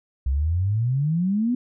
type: exponential sweep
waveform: sine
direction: up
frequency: 63.4 to 253.6 Hz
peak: -19 dBFS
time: 0.26-1.55 s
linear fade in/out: 5 ms
effects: none